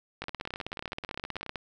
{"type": "two click trains", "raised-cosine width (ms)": 0.3, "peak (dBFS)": [-18, -22], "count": [22, 24], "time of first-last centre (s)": [[0.22, 1.558], [0.24, 1.463]], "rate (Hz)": [15.7, 18.8], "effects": []}